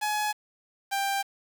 sawtooth tone pair in turn, 844 / 790.1 Hz, G#5 / G5, +28 / +13 cents, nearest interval minor second, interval 115 cents, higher first, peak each -22 dBFS, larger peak neither, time 0.01-0.33 / 0.91-1.23 s, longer neither, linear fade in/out 20 ms, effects 8-bit

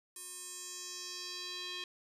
square tone with band-pass filter sweep, 360 Hz, F#4, 47 cents flat, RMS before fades -44 dBFS, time 0.16-1.84 s, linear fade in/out 2 ms, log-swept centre 10000 to 3400 Hz, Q 2.6, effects none

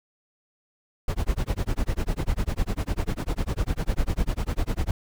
brown noise with tremolo, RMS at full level -22 dBFS, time 1.08-4.91 s, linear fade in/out 2 ms, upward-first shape sine, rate 10 Hz, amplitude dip 100%, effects none

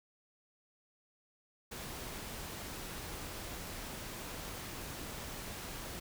pink noise, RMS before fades -44 dBFS, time 1.71-6 s, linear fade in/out 10 ms, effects none

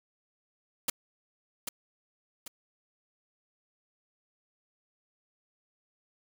white noise with echo, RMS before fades -28 dBFS, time 0.88-0.9 s, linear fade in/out 5 ms, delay 790 ms, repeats 2, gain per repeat -7 dB, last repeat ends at 2.48 s, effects none

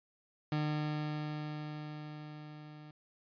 30% pulse tone with level ramp, 151.1 Hz, D3, 50 cents sharp, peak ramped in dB -28 to -47 dBFS, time 0.52-2.91 s, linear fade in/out 2 ms, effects resampled to 11025 Hz

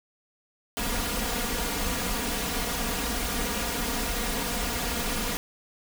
pink noise with comb filter, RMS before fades -29 dBFS, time 0.77-5.37 s, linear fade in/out 0 ms, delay 4.2 ms, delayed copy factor +0.85, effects none

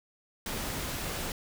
pink noise, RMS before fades -35 dBFS, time 0.46-1.32 s, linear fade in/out 2 ms, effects none

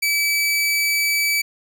sawtooth tone, 2300 Hz, D7, 37 cents flat, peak -14 dBFS, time 0.02-1.42 s, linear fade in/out 10 ms, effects none

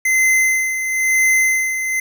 square tone with tremolo, 2061 Hz, C7, 27 cents flat, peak -12 dBFS, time 0.05-2 s, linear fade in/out 5 ms, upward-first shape sine, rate 1 Hz, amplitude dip 60%, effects none

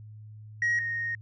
sine tone pair in turn, 1893 / 1859.4 Hz, A#6 / A#6, +26 / -5 cents, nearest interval unison, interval 31 cents, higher first, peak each -21 / -28 dBFS, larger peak first, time 0.62-0.79 / 0.79-1.15 s, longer second, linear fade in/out 2 ms, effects tanh soft clip ceiling -21 dBFS + added 107 Hz sine -43 dBFS peak until 1.21 s

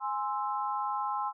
sine chord, Ab augmented, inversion none, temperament equal, 830.6 / 1046.5 / 1318.5 Hz, Ab5 / C6 / E6, 0 / 0 / 0 cents, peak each -33 / -33 / -37 dBFS, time 0-1.33 s, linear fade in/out 50 ms, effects none

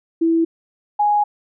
sine tone pair in turn, 329.6 / 830.5 Hz, E4 / G#5, 0 / 0 cents, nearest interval octave + major third, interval 1600 cents, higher second, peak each -13 / -13 dBFS, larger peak neither, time 0.21-0.45 / 0.99-1.24 s, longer second, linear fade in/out 10 ms, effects none

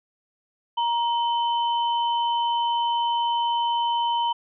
sine tone pair together, 940 / 3044 Hz, A#5 / F#7, +14 / +48 cents, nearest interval octave + minor sixth, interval 2034 cents, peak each -21 / -30 dBFS, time 0.77-4.33 s, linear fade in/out 10 ms, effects none

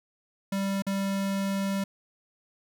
square tone with dropouts, 196 Hz, G3, in tune, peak -27 dBFS, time 0.52-1.84 s, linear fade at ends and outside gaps 5 ms, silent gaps 0.822-0.866 s, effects none

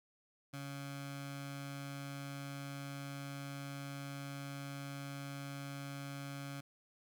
15% pulse tone with notch filter, 140 Hz, C#3, 18 cents sharp, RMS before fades -45 dBFS, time 0.53-6.61 s, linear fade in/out 10 ms, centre 430 Hz, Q 1.1, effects none

